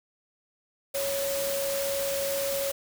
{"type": "tone in noise", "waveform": "sine", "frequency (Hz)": 554.4, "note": "C#5", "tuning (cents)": 0, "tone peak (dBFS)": -28, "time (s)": [0.94, 2.72], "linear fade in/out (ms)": 10, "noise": "white", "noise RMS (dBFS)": -33, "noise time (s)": [0.94, 2.72], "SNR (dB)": 2, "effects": []}